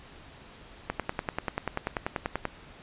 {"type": "click train", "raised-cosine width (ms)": 0.5, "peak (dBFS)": -13, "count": 17, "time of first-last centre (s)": [0.9, 2.453], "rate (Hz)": 10.3, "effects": ["pink hiss -50 dBFS RMS until 2.82 s", "resampled to 8000 Hz"]}